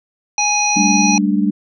harmonic tone, 830.6 Hz, G#5, in tune, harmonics 1 / 3 / 5 / 7, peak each -18 / -19 / -24 / -17 dBFS, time 0.38-1.18 s, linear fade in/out 2 ms
sine chord, G suspended second, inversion none, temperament equal with one note detuned, 196 / 216.7 / 293.7 Hz, G3 / A3 / D4, 0 / -26 / 0 cents, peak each -16 / -18 / -18 dBFS, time 0.76-1.51 s, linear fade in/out 10 ms
effects none

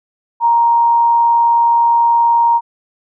sine tone with amplitude modulation, 935 Hz, A#5, 5 cents sharp, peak -7 dBFS, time 0.4-2.61 s, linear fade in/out 50 ms, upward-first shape sine, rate 119 Hz, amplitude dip 25%, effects none

